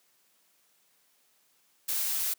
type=noise; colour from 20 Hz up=blue; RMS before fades=-30 dBFS; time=1.88-2.34 s; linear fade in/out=10 ms; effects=white hiss -68 dBFS RMS until 2.38 s + high-pass 150 Hz 12 dB/octave